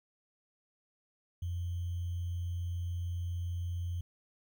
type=tone with sample-and-hold; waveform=sine; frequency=87.31 Hz; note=F2; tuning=in tune; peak=-33 dBFS; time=1.42-4.01 s; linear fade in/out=5 ms; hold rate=3150 Hz; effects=none